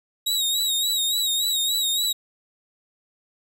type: tone with vibrato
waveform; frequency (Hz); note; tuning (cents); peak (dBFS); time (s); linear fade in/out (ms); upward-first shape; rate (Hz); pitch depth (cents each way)
sawtooth; 3807; A#7; +36; -18; 0.26-2.13; 10; sine; 3.5; 63
effects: none